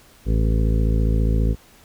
harmonic tone, 54.8 Hz, A1, 6 cents flat, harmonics 1 / 2 / 3 / 4 / 5 / 7 / 8 / 9, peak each -17 / -23 / -27 / -29 / -31 / -34 / -35 / -36 dBFS, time 0.25-1.56 s, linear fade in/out 50 ms, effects pink hiss -51 dBFS RMS until 1.84 s

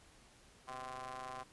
sawtooth ring-modulated tone, 130.81 Hz, C3, in tune, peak -37 dBFS, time 0.67-1.44 s, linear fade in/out 20 ms, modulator 903 Hz, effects pink hiss -63 dBFS RMS until 1.52 s + resampled to 24000 Hz

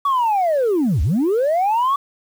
sine linear two-way sweep, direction down then up, 1145 to 61.74 to 1145 Hz, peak -13 dBFS, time 0.05-1.96 s, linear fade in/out 5 ms, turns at 1.02 s, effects tanh soft clip ceiling -12 dBFS + 7-bit

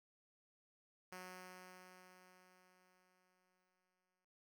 5% pulse tone with exponential decay, 183.4 Hz, F#3, 15 cents flat, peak -38 dBFS, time 1.12-4.25 s, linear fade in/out 2 ms, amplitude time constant 680 ms, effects none

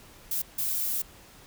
violet noise bursts at uneven times, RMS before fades -29 dBFS, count 2, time 0.31-0.42 / 0.58-1.02 s, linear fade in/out 5 ms, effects pink hiss -52 dBFS RMS until 1.46 s

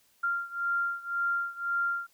sine beating tone pair, 1389 / 1390.9 Hz, F6 / F6, -10 / -7 cents, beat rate 1.9 Hz, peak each -30 / -32 dBFS, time 0.23-2.07 s, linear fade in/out 10 ms, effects white hiss -66 dBFS RMS until 2.13 s

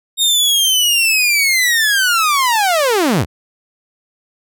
sawtooth linear sweep, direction down, 3729 to 58.27 Hz, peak -8 dBFS, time 0.17-3.26 s, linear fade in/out 50 ms, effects none

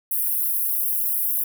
pink high-pass noise, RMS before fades -23 dBFS, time 0.11-1.44 s, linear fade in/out 5 ms, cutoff 11000 Hz, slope 48 dB/octave, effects none

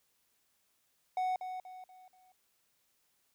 triangle tone with echo, 741 Hz, F#5, 2 cents sharp, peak -28 dBFS, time 1.17-1.36 s, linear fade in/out 2 ms, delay 240 ms, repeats 4, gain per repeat -8 dB, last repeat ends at 2.32 s, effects white hiss -75 dBFS RMS until 3.34 s

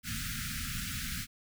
pink band-stop noise, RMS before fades -37 dBFS, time 0.03-1.27 s, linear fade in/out 50 ms, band 260 to 1300 Hz, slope 96 dB/octave, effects none

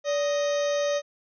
harmonic tone with a mistuned harmonic, 622.3 Hz, D#5, in tune, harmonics 1 / 2 / 3 / 4 / 5 / 6 / 7 / 8 / 9 / 10, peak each -23 / -37 / -37 / -43 / -43 / -39 / -49 / -47 / -45 / -40 dBFS, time 0.04-1.02 s, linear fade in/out 50 ms, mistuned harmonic 1, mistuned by -130 cents, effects none

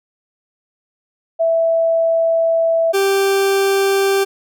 sine / 40% pulse tone pair in turn, 659.3 / 392 Hz, E5 / G4, 0 / 0 cents, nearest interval major sixth, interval 900 cents, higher first, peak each -12 dBFS, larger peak neither, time 1.39-2.93 / 2.93-4.25 s, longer first, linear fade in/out 20 ms, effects none

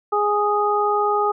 harmonic tone, 414.6 Hz, G#4, 3 cents flat, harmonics 1 / 2 / 3, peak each -21 / -21 / -21 dBFS, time 0.12-1.32 s, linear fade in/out 10 ms, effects none

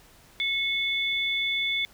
sine tone pair together, 2194 / 3483 Hz, C#7 / A7, -18 / -18 cents, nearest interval minor sixth, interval 800 cents, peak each -27 / -27 dBFS, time 0.4-1.85 s, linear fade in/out 0 ms, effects pink hiss -55 dBFS RMS until 1.93 s

